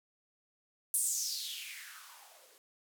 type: noise with band-pass filter sweep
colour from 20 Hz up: violet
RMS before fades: -39 dBFS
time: 0.94-2.58 s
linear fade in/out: 0 ms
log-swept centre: 10000 to 420 Hz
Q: 4.7
effects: none